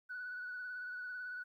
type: tone with vibrato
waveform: sine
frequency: 1480 Hz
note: F#6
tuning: in tune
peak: -40 dBFS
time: 0.09-1.44 s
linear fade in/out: 20 ms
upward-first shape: triangle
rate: 18 Hz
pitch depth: 35 cents each way
effects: tanh soft clip ceiling -37 dBFS + 13-bit